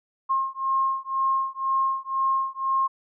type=beating tone pair; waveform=sine; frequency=1069 / 1071 Hz; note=C6 / C6; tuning=+37 / +40 cents; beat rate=2 Hz; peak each=-25 dBFS; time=0.29-2.88 s; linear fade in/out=20 ms; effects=none